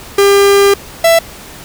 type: tone pair in turn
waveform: 45% pulse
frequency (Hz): 400 / 665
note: G4 / E5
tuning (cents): +35 / +15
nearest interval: major sixth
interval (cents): 880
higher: second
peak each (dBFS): -5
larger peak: neither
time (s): 0.18-0.74 / 1.04-1.19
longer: first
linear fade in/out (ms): 5
effects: pink hiss -32 dBFS RMS until 1.64 s